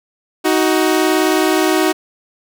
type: tone pair together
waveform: sawtooth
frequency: 313.7 / 372.7 Hz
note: D#4 / F#4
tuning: +14 / +13 cents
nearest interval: minor third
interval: 299 cents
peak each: -11 dBFS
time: 0.44-1.93 s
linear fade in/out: 20 ms
effects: none